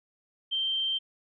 sine tone, 3138 Hz, G7, 1 cent sharp, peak -26 dBFS, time 0.51-0.99 s, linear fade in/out 20 ms, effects none

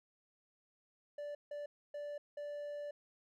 triangle tone bursts at uneven times, 584 Hz, D5, 10 cents flat, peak -39 dBFS, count 4, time 1.18-1.35 / 1.51-1.66 / 1.94-2.18 / 2.37-2.91 s, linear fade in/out 5 ms, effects none

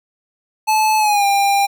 square tone with pitch glide, 866 to 798.7 Hz, A5 to G5, -28 to +32 cents, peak -13 dBFS, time 0.67-1.67 s, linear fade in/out 20 ms, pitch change -140 cents, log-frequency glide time 0.98-1.25 s, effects none

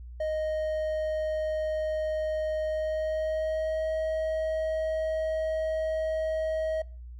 triangle tone with pitch glide, 622.3 to 633.5 Hz, D#5 to D#5, 0 to +31 cents, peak -25 dBFS, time 0.2-6.82 s, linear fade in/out 5 ms, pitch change +31 cents, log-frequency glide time 2.66-3.9 s, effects noise-tail reverb RT60 0.4 s tail -24 dB re dry + added 60 Hz sine -40 dBFS peak until 7.19 s

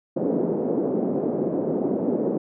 white band-pass noise, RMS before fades -24 dBFS, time 0.16-2.38 s, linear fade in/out 10 ms, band 190 to 470 Hz, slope 24 dB/octave, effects none

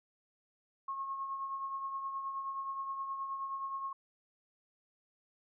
sine tone with tremolo, 1086 Hz, C#6, 36 cents flat, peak -34 dBFS, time 0.88-3.93 s, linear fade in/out 5 ms, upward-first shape triangle, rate 9.5 Hz, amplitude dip 50%, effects none

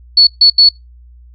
sine tone bursts at uneven times, 4417 Hz, C#8, 7 cents flat, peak -3 dBFS, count 3, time 0.17-0.27 / 0.41-0.5 / 0.58-0.69 s, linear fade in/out 5 ms, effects noise-tail reverb RT60 0.2 s tail -24 dB re dry + added 60 Hz sine -37 dBFS peak until 1.34 s

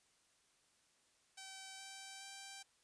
5% pulse tone with pitch steps, 770 / 776.7 / 783.5 Hz, G5 / G5 / G5, -31 / -16 / -1 cents, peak -38 dBFS, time 1.37-2.63 s, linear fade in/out 10 ms, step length 420 ms, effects white hiss -74 dBFS RMS until 2.83 s + resampled to 22050 Hz

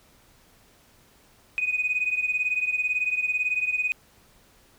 sine beating tone pair, 2489 / 2507 Hz, D#7 / D#7, 0 / +12 cents, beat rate 18 Hz, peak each -24 / -27 dBFS, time 1.58-3.92 s, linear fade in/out 0 ms, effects tanh soft clip ceiling -16 dBFS + pink hiss -58 dBFS RMS until 4.78 s

